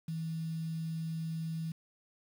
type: tone with quantisation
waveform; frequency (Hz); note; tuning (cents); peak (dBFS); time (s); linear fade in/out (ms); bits
sine; 162.1; E3; -29; -34; 0.08-1.72; 5; 9
effects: none